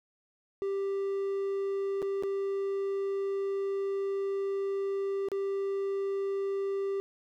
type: tone with dropouts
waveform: triangle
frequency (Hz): 393.4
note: G4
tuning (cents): +6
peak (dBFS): -27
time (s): 0.62-7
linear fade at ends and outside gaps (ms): 0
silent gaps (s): 2.019-2.026 / 2.225-2.235 / 5.286-5.317
effects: none